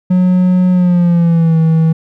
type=tone with pitch glide; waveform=triangle; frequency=182.3 to 161.48 Hz; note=F#3 to E3; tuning=-25 to -35 cents; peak=-5 dBFS; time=0.1-1.93 s; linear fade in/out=10 ms; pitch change=-210 cents; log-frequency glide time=0.71-1.58 s; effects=none